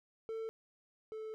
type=tone pair in turn; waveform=triangle; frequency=446.8 / 437.1 Hz; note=A4 / A4; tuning=+27 / -11 cents; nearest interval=unison; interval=38 cents; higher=first; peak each=-36 / -39 dBFS; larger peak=first; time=0.29-0.49 / 1.12-1.34 s; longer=second; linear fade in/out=0 ms; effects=none